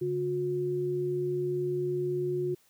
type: tone pair together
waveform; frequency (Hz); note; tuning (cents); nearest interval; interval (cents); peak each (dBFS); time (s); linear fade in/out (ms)
sine; 143 / 361; D3 / F#4; -46 / -43; octave + major third; 1603; -35 / -28; 0.01-2.55; 10
effects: white hiss -65 dBFS RMS until 2.69 s